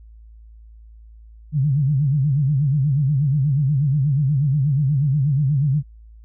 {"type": "tone with vibrato", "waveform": "sine", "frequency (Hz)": 141.1, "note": "C#3", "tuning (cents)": 31, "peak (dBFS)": -15, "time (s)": [1.52, 5.83], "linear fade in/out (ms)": 50, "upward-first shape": "sine", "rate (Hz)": 8.3, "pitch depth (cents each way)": 150, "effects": ["added 55 Hz sine -41 dBFS peak until 6.24 s"]}